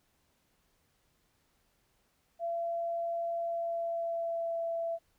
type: tone with pitch glide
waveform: sine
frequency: 678 to 668.7 Hz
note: E5 to E5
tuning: +49 to +25 cents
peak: -31 dBFS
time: 2.39-4.99 s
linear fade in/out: 50 ms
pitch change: -24 cents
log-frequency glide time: 3.39-4.61 s
effects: pink hiss -73 dBFS RMS until 5.18 s